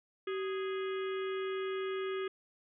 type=harmonic tone with a mistuned harmonic; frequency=414.4 Hz; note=G#4; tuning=4 cents flat; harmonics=1 / 3 / 4 / 5 / 6 / 7 / 8; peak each=-34 / -44 / -48 / -49 / -53 / -53 / -52 dBFS; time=0.27-2.28 s; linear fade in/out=5 ms; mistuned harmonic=1; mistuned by=-140 cents; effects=none